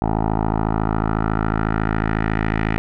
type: tone with low-pass filter sweep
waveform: 10% pulse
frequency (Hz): 54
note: A1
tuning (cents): -32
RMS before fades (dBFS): -20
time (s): 0.02-2.78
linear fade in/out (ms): 0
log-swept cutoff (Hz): 860 to 2100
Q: 2.5
effects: none

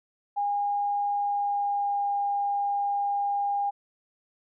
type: tone with pitch glide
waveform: sine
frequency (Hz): 814 to 807.9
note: G#5 to G#5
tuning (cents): -35 to -48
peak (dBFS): -24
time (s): 0.36-3.71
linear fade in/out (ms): 20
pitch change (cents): -13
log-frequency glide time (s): 1.15-2.11
effects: none

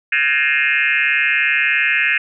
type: tone with frequency modulation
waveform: sine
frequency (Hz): 2127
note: C7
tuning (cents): +28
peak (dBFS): -13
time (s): 0.12-2.18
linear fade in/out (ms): 5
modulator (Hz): 143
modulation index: 3.9
effects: none

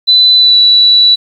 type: tone with pitch glide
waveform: sine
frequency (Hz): 4000 to 3945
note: B7 to B7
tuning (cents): +21 to -3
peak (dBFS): -3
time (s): 0.07-1.16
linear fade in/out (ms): 20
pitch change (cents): -24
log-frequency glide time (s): 0.37-0.57
effects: 7-bit

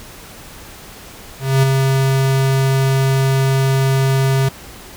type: tone with ADSR envelope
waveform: square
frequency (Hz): 134.3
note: C3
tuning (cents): +46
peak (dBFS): -9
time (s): 1.39-4.49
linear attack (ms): 240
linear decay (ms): 8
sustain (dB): -4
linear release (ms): 8
effects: pink hiss -37 dBFS RMS until 4.96 s

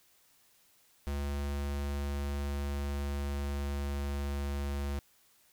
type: tone with pitch glide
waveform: square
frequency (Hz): 71.1 to 70.65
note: C#2 to C#2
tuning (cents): +45 to +34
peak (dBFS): -33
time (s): 1.07-4.99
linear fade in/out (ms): 0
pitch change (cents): -11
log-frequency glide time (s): 1.63-4.46
effects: white hiss -66 dBFS RMS until 5.52 s

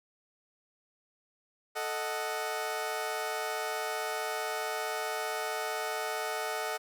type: chord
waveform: 20% pulse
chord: D# diminished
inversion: second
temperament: equal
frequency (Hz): 440 / 622.3 / 740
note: A4 / D#5 / F#5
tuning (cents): 0 / 0 / 0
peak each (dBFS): -32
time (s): 1.75-6.78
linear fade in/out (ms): 20
effects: none

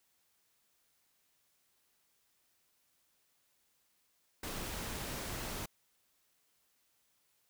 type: noise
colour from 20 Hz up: pink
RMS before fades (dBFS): -41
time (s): 4.43-5.66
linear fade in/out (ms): 5
effects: white hiss -75 dBFS RMS until 7.49 s

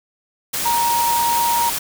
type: tone in noise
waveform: sine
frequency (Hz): 940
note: A#5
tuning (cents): +14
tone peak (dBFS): -16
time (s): 0.65-1.7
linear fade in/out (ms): 10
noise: white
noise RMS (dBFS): -23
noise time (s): 0.53-1.79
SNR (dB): +4
effects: none

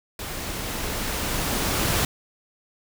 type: noise with level ramp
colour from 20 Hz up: pink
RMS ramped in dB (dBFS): -33 to -22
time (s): 0.19-2.05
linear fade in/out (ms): 2
effects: none

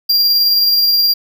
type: tone with tremolo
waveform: square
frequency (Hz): 4767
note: D8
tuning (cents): +25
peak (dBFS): -9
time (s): 0.09-1.14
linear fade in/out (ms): 10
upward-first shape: sine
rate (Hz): 19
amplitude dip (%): 25
effects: none

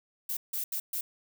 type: noise bursts at uneven times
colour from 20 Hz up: violet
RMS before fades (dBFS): -33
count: 4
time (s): 0.29-0.37 / 0.53-0.64 / 0.72-0.8 / 0.93-1.01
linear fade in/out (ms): 5
effects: none

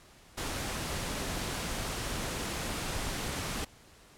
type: noise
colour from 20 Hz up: pink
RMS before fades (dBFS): -35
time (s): 0.37-3.65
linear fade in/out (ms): 10
effects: pink hiss -57 dBFS RMS until 4.17 s + low-pass 11000 Hz 12 dB/octave

